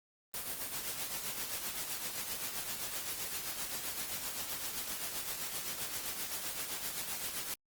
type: noise with tremolo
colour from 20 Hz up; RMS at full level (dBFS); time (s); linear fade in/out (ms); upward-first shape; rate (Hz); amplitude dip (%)
white; -37; 0.34-7.54; 0; triangle; 7.7; 55
effects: Opus 24 kbps